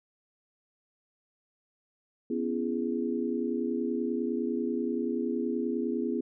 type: chord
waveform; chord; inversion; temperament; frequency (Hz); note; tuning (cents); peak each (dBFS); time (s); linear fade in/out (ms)
sine; C# minor seventh; third; equal with one note detuned; 246.9 / 277.2 / 336.6 / 415.3; B3 / C#4 / E4 / G#4; 0 / 0 / +36 / 0; -31 / -36 / -33 / -34; 2.3-6.21; 5
effects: none